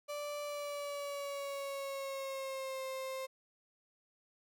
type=tone with pitch glide; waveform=35% pulse; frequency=585 to 527.2 Hz; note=D5 to C5; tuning=-7 to +13 cents; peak=-37 dBFS; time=0.08-3.27 s; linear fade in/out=20 ms; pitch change=-180 cents; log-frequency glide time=0.44-2.83 s; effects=none